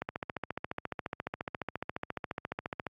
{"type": "click train", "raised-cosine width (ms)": 0.5, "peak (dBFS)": -19, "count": 42, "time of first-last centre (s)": [0.02, 2.867], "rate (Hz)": 14.4, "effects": ["high-pass 80 Hz 12 dB/octave", "AAC 32 kbps"]}